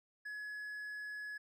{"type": "tone", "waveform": "triangle", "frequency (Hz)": 1692, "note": "G#6", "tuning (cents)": 32, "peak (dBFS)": -40, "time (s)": [0.25, 1.38], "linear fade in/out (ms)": 10, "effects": []}